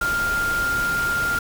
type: tone in noise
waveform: sine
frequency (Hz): 1400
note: F6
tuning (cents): +4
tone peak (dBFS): -20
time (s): 0.01-1.39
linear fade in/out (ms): 5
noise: pink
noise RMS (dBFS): -30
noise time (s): 0.01-1.39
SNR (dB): +7
effects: none